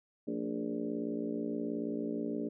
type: harmonic tone with a mistuned harmonic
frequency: 58.7 Hz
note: A#1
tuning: 13 cents sharp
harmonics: 3 / 4 / 5 / 6 / 7 / 8 / 9 / 10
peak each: -46 / -38 / -37 / -50 / -40 / -46 / -51 / -47 dBFS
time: 0.27-2.49 s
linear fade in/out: 10 ms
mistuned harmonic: 4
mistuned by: -57 cents
effects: none